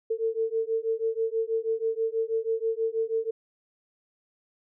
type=beating tone pair; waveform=sine; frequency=446.5 / 452.7 Hz; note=A4 / A4; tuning=+25 / +49 cents; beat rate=6.2 Hz; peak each=-28 dBFS; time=0.1-3.31 s; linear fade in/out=10 ms; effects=none